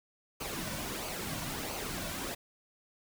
pink noise with flanger, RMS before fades -38 dBFS, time 0.4-2.35 s, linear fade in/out 10 ms, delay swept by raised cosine 0.55 to 2.45 ms, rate 1.5 Hz, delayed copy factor -0.55, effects none

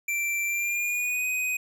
square tone with pitch glide, 2349 to 2503 Hz, D7 to D#7, 0 to +10 cents, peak -26 dBFS, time 0.08-1.57 s, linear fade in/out 5 ms, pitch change +110 cents, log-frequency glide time 0.46-1.27 s, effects none

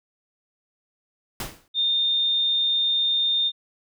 pink noise with exponential decay, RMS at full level -27 dBFS, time 1.4-1.68 s, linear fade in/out 2 ms, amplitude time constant 59 ms
sine tone, 3634 Hz, A#7, 45 cents flat, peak -19 dBFS, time 1.74-3.52 s, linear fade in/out 50 ms
effects none

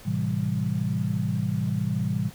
sine chord, A minor seventh, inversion none, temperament equal, 110 / 130.81 / 164.81 / 196 Hz, A2 / C3 / E3 / G3, 0 / 0 / 0 / 0 cents, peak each -29 dBFS, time 0.05-2.3 s, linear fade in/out 20 ms, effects pink hiss -48 dBFS RMS until 2.34 s

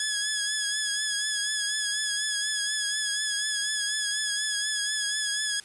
10% pulse tone with vibrato, 1688 Hz, G#6, 28 cents sharp, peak -17 dBFS, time 0-5.6 s, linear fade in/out 2 ms, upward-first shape triangle, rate 4.1 Hz, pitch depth 47 cents each way, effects white hiss -51 dBFS RMS until 5.64 s + resampled to 24000 Hz

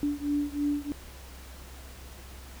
sine beating tone pair, 289 / 292.1 Hz, D4 / D4, -28 / -9 cents, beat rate 3.1 Hz, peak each -29 / -30 dBFS, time 0.03-0.92 s, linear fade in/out 0 ms, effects added 65 Hz sine -45 dBFS peak until 2.6 s + pink hiss -49 dBFS RMS until 2.6 s

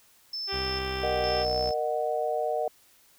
sine tone with tremolo, 5274 Hz, E8, in tune, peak -31 dBFS, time 0.33-1.74 s, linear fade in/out 5 ms, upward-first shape square, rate 1.1 Hz, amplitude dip 55%
harmonic tone, 392 Hz, G4, in tune, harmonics 1 / 2 / 3 / 4 / 5 / 6 / 7 / 8 / 9, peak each -35 / -38 / -40 / -41 / -42 / -43 / -43 / -44 / -45 dBFS, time 0.47-1.46 s, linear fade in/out 50 ms
sawtooth tone with pitch glide, 65.41 to 62.02 Hz, C2 to B1, 0 to +8 cents, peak -31 dBFS, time 0.52-1.72 s, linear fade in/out 20 ms, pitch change -92 cents, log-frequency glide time 0.96-1.19 s
sine chord, D# minor, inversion second, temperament equal with one note detuned, 466.2 / 612.3 / 740 Hz, A#4 / D#5 / F#5, 0 / -28 / 0 cents, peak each -31 / -29 / -30 dBFS, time 1.03-2.68 s, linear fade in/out 2 ms
effects white hiss -60 dBFS RMS until 3.18 s

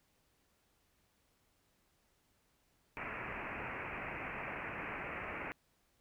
white low-pass noise, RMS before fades -43 dBFS, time 2.97-5.52 s, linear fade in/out 0 ms, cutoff 2600 Hz, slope 96 dB/octave, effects pink hiss -75 dBFS RMS until 6 s

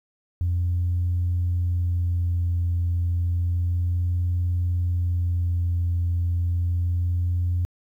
sine tone with vibrato, 87.3 Hz, F2, in tune, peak -19 dBFS, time 0.41-7.65 s, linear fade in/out 0 ms, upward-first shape sine, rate 0.31 Hz, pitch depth 15 cents each way, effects tanh soft clip ceiling -17 dBFS + 10-bit

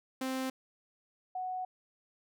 sawtooth / sine tone pair in turn, 261.6 / 739.9 Hz, C4 / F#5, 0 / 0 cents, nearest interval octave + tritone, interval 1800 cents, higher second, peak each -29 / -34 dBFS, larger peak first, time 0.21-0.5 / 1.35-1.65 s, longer second, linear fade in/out 5 ms, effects none

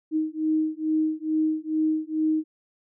sine beating tone pair, 311.7 / 314 Hz, D#4 / D#4, +3 / +16 cents, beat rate 2.3 Hz, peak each -25 dBFS, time 0.11-2.44 s, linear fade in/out 50 ms, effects none

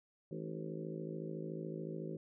harmonic tone with a mistuned harmonic, 53.8 Hz, A1, 38 cents flat, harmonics 3 / 4 / 5 / 6 / 7 / 8 / 9 / 10, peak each -44 / -49 / -53 / -49 / -46 / -51 / -52 / -53 dBFS, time 0.31-2.17 s, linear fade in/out 5 ms, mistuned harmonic 6, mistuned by -49 cents, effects none

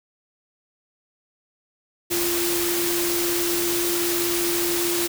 sine tone in noise, 346 Hz, F4, 16 cents flat, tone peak -24 dBFS, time 2.1-5.08 s, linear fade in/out 20 ms, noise white, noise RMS -25 dBFS, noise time 2.1-5.08 s, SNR -2 dB, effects none

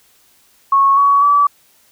sine tone with pitch steps, 1100 / 1125.1 / 1150.7 Hz, C#6 / C#6 / D6, -14 / +25 / -36 cents, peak -8 dBFS, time 0.72-1.47 s, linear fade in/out 5 ms, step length 250 ms, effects white hiss -53 dBFS RMS until 1.91 s

